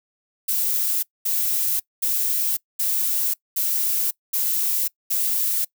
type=noise bursts; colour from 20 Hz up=violet; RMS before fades=-22 dBFS; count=7; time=0.48-5.65 s; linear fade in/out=10 ms; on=550 ms; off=220 ms; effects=noise-tail reverb RT60 0.1 s tail -23 dB re dry